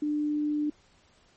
sine tone, 298 Hz, D4, 25 cents sharp, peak -25 dBFS, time 0.02-0.7 s, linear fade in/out 5 ms, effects pink hiss -62 dBFS RMS until 1.36 s + MP3 32 kbps

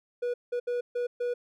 triangle tone bursts at uneven times, 486 Hz, B4, 28 cents flat, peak -25 dBFS, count 5, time 0.22-0.34 / 0.52-0.6 / 0.67-0.81 / 0.95-1.07 / 1.2-1.34 s, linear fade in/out 10 ms, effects none

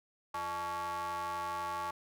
square ring-modulated tone, 130 Hz, C3, 11 cents flat, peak -33 dBFS, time 0.34-1.91 s, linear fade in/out 5 ms, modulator 994 Hz, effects none

